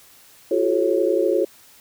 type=tone cluster; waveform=sine; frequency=342.3 / 374.1 / 431.2 / 546 Hz; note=F4 / F#4 / A4 / C#5; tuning=-35 / +19 / -35 / -26 cents; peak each=-22 dBFS; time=0.51-1.45 s; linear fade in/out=5 ms; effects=white hiss -50 dBFS RMS until 1.8 s